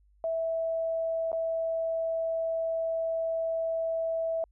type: tone with dropouts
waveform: sine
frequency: 655 Hz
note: E5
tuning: 11 cents flat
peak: -27 dBFS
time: 0.24-4.44 s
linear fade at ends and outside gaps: 1 ms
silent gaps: 1.318-1.329 s
effects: added 50 Hz sine -60 dBFS peak until 4.51 s